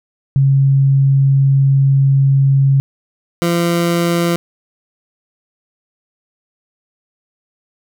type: tone pair in turn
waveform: sine / 20% pulse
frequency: 136.8 / 171.02 Hz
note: C#3 / F3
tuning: -23 / -36 cents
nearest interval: major third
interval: 387 cents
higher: second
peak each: -8 dBFS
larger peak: neither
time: 0.36-2.8 / 3.42-4.36 s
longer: first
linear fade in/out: 0 ms
effects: none